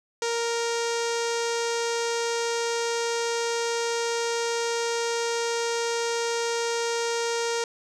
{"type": "tone with low-pass filter", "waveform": "sawtooth", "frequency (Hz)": 466.2, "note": "A#4", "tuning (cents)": 0, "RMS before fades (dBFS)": -27, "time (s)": [0.22, 7.64], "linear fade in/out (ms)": 2, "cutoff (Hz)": 6500, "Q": 2.5, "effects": []}